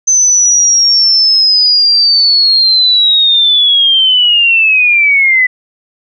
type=linear sweep; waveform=sine; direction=down; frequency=6170 to 1984 Hz; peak=-5 dBFS; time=0.07-5.47 s; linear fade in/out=10 ms; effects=none